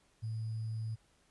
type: tone with sample-and-hold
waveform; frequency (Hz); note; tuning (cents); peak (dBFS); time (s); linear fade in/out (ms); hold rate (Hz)
sine; 111; A2; +16; -35; 0.22-0.96; 20; 4900
effects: pink hiss -70 dBFS RMS until 1.3 s + resampled to 24000 Hz